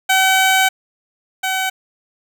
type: tone pair in turn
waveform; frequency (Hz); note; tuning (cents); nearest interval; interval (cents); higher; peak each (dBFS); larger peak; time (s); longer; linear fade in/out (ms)
15% pulse; 761 / 758.3; F#5 / F#5; +48 / +42; unison; 6; first; -5 / -11; first; 0.09-0.69 / 1.43-1.7; first; 10
effects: none